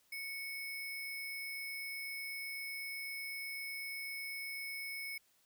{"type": "tone with sample-and-hold", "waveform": "sine", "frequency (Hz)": 2216, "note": "C#7", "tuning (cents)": -1, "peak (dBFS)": -40, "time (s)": [0.12, 5.18], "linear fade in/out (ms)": 5, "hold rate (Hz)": 7350, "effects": ["white hiss -72 dBFS RMS until 5.45 s"]}